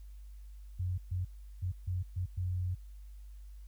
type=tone bursts at uneven times; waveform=sine; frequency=90.8 Hz; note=F#2; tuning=32 cents flat; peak=-31 dBFS; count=6; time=0.79-0.98 / 1.11-1.25 / 1.62-1.72 / 1.87-2.03 / 2.16-2.26 / 2.37-2.75 s; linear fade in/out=10 ms; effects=added 50 Hz sine -46 dBFS peak until 3.67 s + white hiss -71 dBFS RMS until 3.67 s